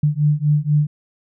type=beating tone pair; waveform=sine; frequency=146.83 / 150.93 Hz; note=D3 / D3; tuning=0 / +48 cents; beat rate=4.1 Hz; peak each=-17 dBFS; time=0.03-0.87 s; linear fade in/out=5 ms; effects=none